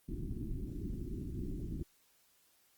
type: low-pass noise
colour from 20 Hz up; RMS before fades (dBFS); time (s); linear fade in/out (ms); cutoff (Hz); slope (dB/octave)
pink; -40; 0.08-1.83; 10; 380; 96
effects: white hiss -70 dBFS RMS until 2.77 s + Opus 24 kbps